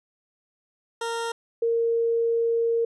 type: tone pair in turn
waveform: 20% pulse / sine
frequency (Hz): 462.3 / 462.3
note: A#4 / A#4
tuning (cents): -14 / -14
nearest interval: unison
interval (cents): 0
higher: neither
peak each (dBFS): -22 / -20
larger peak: second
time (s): 1.01-1.32 / 1.62-2.85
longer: second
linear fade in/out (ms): 5
effects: resampled to 24000 Hz